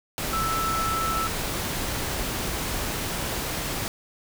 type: tone in noise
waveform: sine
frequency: 1318.5 Hz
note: E6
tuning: in tune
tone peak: -25 dBFS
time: 0.33-1.27 s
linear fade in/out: 0 ms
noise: pink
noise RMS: -29 dBFS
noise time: 0.18-3.88 s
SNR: +1 dB
effects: none